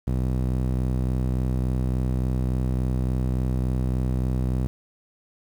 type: tone with band-pass filter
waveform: sawtooth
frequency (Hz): 63.5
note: B1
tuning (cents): +49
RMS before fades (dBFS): -24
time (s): 0.07-4.67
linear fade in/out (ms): 0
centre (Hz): 140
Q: 0.76
effects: 8-bit